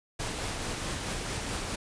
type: noise with tremolo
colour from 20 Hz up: pink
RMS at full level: -33 dBFS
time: 0.19-1.76 s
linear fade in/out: 10 ms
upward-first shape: sine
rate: 4.6 Hz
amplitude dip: 25%
effects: resampled to 22050 Hz